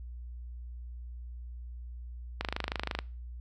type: click train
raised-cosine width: 0.3 ms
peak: -15 dBFS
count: 16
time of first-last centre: 2.41-2.989 s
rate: 25.9 Hz
effects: noise-tail reverb RT60 0.4 s tail -24 dB re dry + added 60 Hz sine -40 dBFS peak until 3.4 s